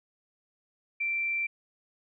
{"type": "tone", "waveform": "sine", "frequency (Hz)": 2349, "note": "D7", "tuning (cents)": 0, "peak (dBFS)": -27, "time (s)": [1, 1.47], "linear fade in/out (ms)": 10, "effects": []}